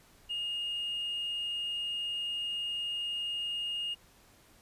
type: tone with hard clipping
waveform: triangle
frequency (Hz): 2846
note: F7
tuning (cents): +32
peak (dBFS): -32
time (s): 0.29-3.95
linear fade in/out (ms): 20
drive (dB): 2
effects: pink hiss -61 dBFS RMS until 4.61 s + resampled to 32000 Hz